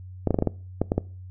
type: clicks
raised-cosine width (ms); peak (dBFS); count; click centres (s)
2; -8; 9; 0.273 / 0.307 / 0.344 / 0.388 / 0.424 / 0.473 / 0.816 / 0.919 / 0.98
effects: noise-tail reverb RT60 0.4 s tail -22 dB re dry + added 92 Hz sine -38 dBFS peak until 1.3 s